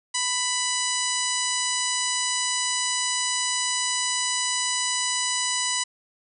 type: harmonic tone with a mistuned harmonic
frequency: 994 Hz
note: B5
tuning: 11 cents sharp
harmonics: 1 / 2 / 3 / 4 / 5 / 6 / 7 / 8 / 9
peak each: -32 / -32 / -32 / -32 / -32 / -32 / -32 / -32 / -32 dBFS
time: 0.14-5.84 s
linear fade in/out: 10 ms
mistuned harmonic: 3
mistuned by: -15 cents
effects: none